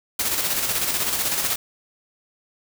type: noise with tremolo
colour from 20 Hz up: white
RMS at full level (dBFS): -22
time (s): 0.19-1.56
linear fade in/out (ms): 5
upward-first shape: square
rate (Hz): 16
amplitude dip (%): 40
effects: none